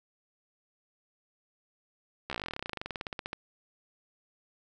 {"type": "slowing click train", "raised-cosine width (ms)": 0.3, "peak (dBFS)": -19, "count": 30, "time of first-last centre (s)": [2.3, 3.331], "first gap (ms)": 14, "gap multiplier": 1.06, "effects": []}